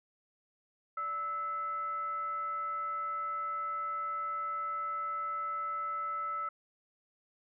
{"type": "tone with frequency modulation", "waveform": "sine", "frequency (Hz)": 1310, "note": "E6", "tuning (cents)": -11, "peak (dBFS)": -33, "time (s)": [0.97, 6.49], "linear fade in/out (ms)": 5, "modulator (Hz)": 726, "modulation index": 0.27, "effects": []}